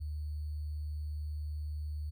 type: tone with sample-and-hold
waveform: sine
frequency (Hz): 75.3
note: D2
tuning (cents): +44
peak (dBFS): -35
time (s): 0-2.11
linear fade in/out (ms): 20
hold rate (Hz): 4410
effects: none